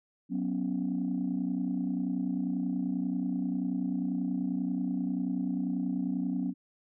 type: chord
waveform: sine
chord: F# suspended fourth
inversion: none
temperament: equal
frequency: 185 / 246.9 / 277.2 Hz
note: F#3 / B3 / C#4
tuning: 0 / 0 / 0 cents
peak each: -32 dBFS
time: 0.29-6.54 s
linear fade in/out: 50 ms
effects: tanh soft clip ceiling -22 dBFS